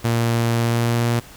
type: tone with pitch glide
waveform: sawtooth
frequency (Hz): 116.6 to 118.3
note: A#2 to A#2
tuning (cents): +1 to +26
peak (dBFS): -13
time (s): 0.04-1.2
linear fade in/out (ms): 10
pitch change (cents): +25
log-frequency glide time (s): 0.55-1.06
effects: pink hiss -43 dBFS RMS until 1.36 s